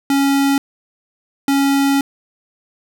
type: tone pair in turn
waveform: square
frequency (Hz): 277.2 / 277.2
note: C#4 / C#4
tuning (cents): 0 / 0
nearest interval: unison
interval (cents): 0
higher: neither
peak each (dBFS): -13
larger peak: neither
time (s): 0.1-0.58 / 1.48-2.01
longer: second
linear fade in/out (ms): 2
effects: none